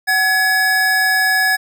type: tone pair together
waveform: square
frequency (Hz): 754 / 1692.7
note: F#5 / G#6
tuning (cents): +32 / +33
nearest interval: octave + major second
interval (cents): 1401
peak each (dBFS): -21 / -14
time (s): 0.07-1.57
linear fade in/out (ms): 20
effects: none